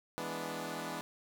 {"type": "chord", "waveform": "10% pulse", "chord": "E dominant seventh", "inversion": "none", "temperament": "equal", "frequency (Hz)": [164.81, 207.7, 246.9, 293.7], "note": ["E3", "G#3", "B3", "D4"], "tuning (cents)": [0, 0, 0, 0], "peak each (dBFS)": [-35, -37, -35, -35], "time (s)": [0.18, 1.01], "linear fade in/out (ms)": 0, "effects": []}